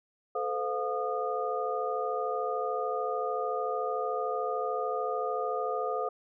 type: tone cluster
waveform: sine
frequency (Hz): 438.5 / 512 / 708 / 1225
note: A4 / C5 / F5 / D#6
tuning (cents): -6 / -38 / +23 / -27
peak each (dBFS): -34 / -34 / -34 / -35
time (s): 0.35-6.09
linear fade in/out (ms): 5
effects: none